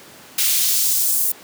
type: noise with high-pass filter sweep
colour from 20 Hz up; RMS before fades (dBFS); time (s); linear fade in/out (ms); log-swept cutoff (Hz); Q
white; -18; 0.38-1.32; 5; 2500 to 10000; 0.87
effects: pink hiss -42 dBFS RMS until 1.43 s + high-pass 200 Hz 12 dB/octave